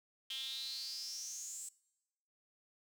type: tone with high-pass filter sweep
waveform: sawtooth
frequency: 265.3 Hz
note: C4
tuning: 24 cents sharp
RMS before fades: -44 dBFS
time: 0.3-1.69 s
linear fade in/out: 5 ms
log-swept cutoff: 3200 to 7900 Hz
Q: 9.4
effects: noise-tail reverb RT60 1.0 s tail -23 dB re dry